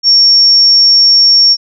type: tone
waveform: sine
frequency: 5500 Hz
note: F8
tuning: 27 cents flat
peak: -3 dBFS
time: 0.03-1.57 s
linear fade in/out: 50 ms
effects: none

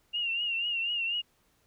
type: tone with vibrato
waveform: sine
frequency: 2794 Hz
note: F7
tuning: in tune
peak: -28 dBFS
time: 0.13-1.22 s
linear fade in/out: 20 ms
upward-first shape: triangle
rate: 4.1 Hz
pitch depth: 78 cents each way
effects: pink hiss -69 dBFS RMS until 1.66 s

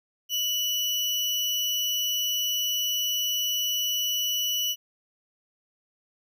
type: tone with sample-and-hold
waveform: sine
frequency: 2960 Hz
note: F#7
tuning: in tune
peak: -24 dBFS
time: 0.29-4.76 s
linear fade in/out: 50 ms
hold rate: 8820 Hz
effects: none

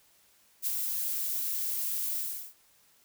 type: noise with ADSR envelope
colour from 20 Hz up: violet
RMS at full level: -28 dBFS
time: 0.62-2.54 s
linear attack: 50 ms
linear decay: 7 ms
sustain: -4 dB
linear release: 370 ms
effects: white hiss -64 dBFS RMS until 3.04 s

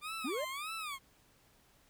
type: tone with vibrato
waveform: 20% pulse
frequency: 1174.7 Hz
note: D6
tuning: in tune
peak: -34 dBFS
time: 0.01-0.99 s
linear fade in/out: 50 ms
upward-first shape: sine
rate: 1.7 Hz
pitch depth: 210 cents each way
type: linear sweep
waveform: triangle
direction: up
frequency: 221.8 to 650 Hz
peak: -33 dBFS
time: 0.24-0.45 s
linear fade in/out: 10 ms
effects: pink hiss -67 dBFS RMS until 1.89 s

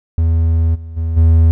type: tone with level steps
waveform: triangle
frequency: 81.8 Hz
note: E2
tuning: 13 cents flat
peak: -8 / -24 / -13 / -4 dBFS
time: 0.18-1.51 s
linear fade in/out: 0 ms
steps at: 0.74 / 0.96 / 1.16 s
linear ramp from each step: 20 ms
effects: none

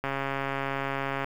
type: click train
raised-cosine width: 0.5 ms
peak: -15 dBFS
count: 166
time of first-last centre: 0.04-1.244 s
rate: 137 Hz
effects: 8-bit

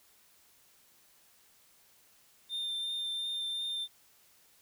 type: tone with vibrato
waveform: triangle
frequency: 3600 Hz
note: A7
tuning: 39 cents sharp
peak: -32 dBFS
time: 2.49-3.88 s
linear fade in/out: 50 ms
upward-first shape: triangle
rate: 2.8 Hz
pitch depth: 16 cents each way
effects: white hiss -64 dBFS RMS until 4.61 s

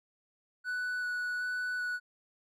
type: tone with vibrato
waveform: triangle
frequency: 1480 Hz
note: F#6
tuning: in tune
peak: -30 dBFS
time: 0.64-2 s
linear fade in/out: 50 ms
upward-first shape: square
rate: 1.3 Hz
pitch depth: 8 cents each way
effects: none

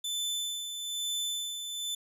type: tone with tremolo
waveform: sawtooth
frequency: 3520 Hz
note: A7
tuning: in tune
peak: -27 dBFS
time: 0.04-1.95 s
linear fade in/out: 5 ms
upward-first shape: sine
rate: 1.1 Hz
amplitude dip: 50%
effects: resampled to 32000 Hz

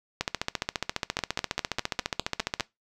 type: two click trains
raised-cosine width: 0.2 ms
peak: -10 / -9 dBFS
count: 8 / 36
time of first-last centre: 1.19-2.598 / 0.21-2.607 s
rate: 4.97 / 14.6 Hz
effects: noise-tail reverb RT60 0.2 s tail -21 dB re dry

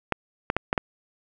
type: clicks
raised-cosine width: 0.5 ms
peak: -7 dBFS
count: 5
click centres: 0.123 / 0.501 / 0.566 / 0.729 / 0.778 s
effects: none

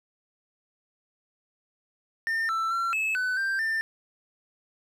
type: tone with pitch steps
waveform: triangle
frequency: 1810 / 1330 / 1360 / 2597 / 1504 / 1576 / 1791 Hz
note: A6 / E6 / F6 / E7 / F#6 / G6 / A6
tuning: +48 / +15 / -46 / -26 / +28 / +9 / +30 cents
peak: -23 dBFS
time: 2.27-3.81 s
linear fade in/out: 0 ms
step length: 220 ms
effects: none

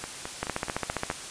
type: two click trains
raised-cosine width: 0.5 ms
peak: -18 / -12 dBFS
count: 6 / 11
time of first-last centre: 0.04-1.113 / 0.43-1.101 s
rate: 4.66 / 14.9 Hz
effects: white hiss -39 dBFS RMS until 1.3 s + resampled to 22050 Hz

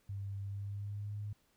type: tone with pitch glide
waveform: sine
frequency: 99.1 to 103.67 Hz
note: G2 to G#2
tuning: +19 to -3 cents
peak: -38 dBFS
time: 0.09-1.33 s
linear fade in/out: 5 ms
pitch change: +78 cents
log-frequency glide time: 0.45-1.16 s
effects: pink hiss -73 dBFS RMS until 1.56 s

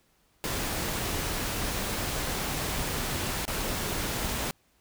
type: noise with dropouts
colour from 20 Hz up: pink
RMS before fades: -31 dBFS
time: 0.44-4.51 s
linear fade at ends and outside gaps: 0 ms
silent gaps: 3.453-3.479 s
effects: pink hiss -67 dBFS RMS until 4.8 s

